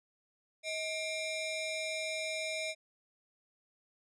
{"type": "ring-modulated tone", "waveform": "sawtooth", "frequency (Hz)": 1502, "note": "F#6", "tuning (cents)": 26, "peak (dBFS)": -28, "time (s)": [0.63, 2.75], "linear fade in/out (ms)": 50, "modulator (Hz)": 868, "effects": ["resampled to 22050 Hz"]}